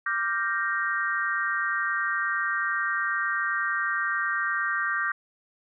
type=chord; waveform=sine; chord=G minor seventh; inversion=second; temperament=equal; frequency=1174.7 / 1396.9 / 1568 / 1864.7 Hz; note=D6 / F6 / G6 / Bb6; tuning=0 / 0 / 0 / 0 cents; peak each=-30 / -33 / -28 / -30 dBFS; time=0.06-5.12 s; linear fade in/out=5 ms; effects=none